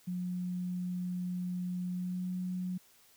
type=tone with pitch glide; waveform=sine; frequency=180 to 182.3 Hz; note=F#3 to F#3; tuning=-47 to -25 cents; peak=-33 dBFS; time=0.07-2.78 s; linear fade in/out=10 ms; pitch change=+22 cents; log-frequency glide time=1.89-2.29 s; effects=white hiss -63 dBFS RMS until 3.16 s